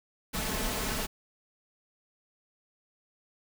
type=noise with comb filter; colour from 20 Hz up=pink; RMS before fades=-32 dBFS; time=0.33-1.07 s; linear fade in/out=20 ms; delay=4.6 ms; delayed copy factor=+0.55; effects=none